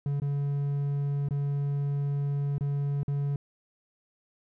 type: tone with dropouts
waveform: triangle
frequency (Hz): 142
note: C#3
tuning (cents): +42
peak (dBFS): -24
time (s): 0.06-3.36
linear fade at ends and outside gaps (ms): 2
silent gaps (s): 0.2-0.219 / 1.287-1.308 / 2.582-2.608 / 3.032-3.08
effects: none